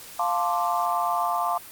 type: chord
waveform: sine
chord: D minor seventh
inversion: first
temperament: equal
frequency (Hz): 698.5 / 880 / 1046.5 / 1174.7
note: F5 / A5 / C6 / D6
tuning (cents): 0 / 0 / 0 / 0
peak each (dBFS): -26 / -28 / -28 / -28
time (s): 0.19-1.58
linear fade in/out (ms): 5
effects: white hiss -43 dBFS RMS until 1.71 s + Opus 48 kbps